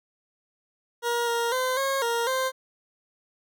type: tone with pitch steps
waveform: 20% pulse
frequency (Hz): 474.2 / 468.4 / 513 / 543 / 467.6 / 522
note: A#4 / A#4 / C5 / C#5 / A#4 / C5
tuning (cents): +30 / +8 / -34 / -36 / +5 / -4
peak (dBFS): -19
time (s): 1.02-2.52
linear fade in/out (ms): 50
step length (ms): 250
effects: none